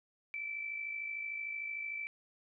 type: tone with amplitude modulation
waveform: sine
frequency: 2324 Hz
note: D7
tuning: 19 cents flat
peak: -35 dBFS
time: 0.34-2.07 s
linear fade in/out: 0 ms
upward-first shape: sine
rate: 53.3 Hz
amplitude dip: 50%
effects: none

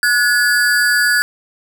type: ring-modulated tone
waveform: square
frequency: 1576 Hz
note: G6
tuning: 9 cents sharp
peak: -9 dBFS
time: 0.03-1.22 s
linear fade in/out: 0 ms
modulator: 120 Hz
effects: none

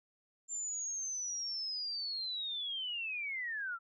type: linear sweep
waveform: sine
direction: down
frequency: 7300 to 1318.5 Hz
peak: -36 dBFS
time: 0.48-3.79 s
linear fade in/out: 50 ms
effects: none

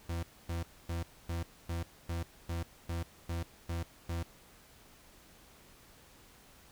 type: tone bursts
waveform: 40% pulse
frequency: 84.5 Hz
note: E2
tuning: 43 cents sharp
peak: -33 dBFS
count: 11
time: 0.09-4.23 s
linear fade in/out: 5 ms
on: 140 ms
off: 260 ms
effects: pink hiss -59 dBFS RMS until 6.71 s

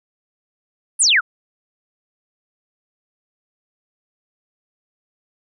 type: exponential sweep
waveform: sine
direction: down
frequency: 10548 to 1231 Hz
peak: -11 dBFS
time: 0.99-1.21 s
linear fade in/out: 20 ms
effects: none

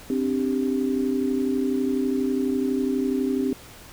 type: chord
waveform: sine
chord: C suspended second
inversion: none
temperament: equal with one note detuned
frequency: 261.6 / 293.7 / 393.4 Hz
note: C4 / D4 / G4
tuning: 0 / 0 / +6 cents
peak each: -23 / -28 / -27 dBFS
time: 0.1-3.53 s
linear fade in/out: 2 ms
effects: pink hiss -45 dBFS RMS until 3.92 s

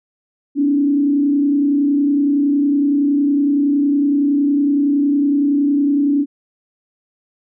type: tone with frequency modulation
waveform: sine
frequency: 285.2 Hz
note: C#4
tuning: 49 cents sharp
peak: -12 dBFS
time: 0.55-6.26 s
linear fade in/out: 50 ms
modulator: 30.8 Hz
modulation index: 0.55
effects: none

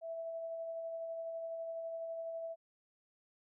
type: tone with tremolo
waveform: sine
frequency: 659.3 Hz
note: E5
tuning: in tune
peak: -38 dBFS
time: 0.01-2.56 s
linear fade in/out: 50 ms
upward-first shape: sine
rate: 12 Hz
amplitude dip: 25%
effects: none

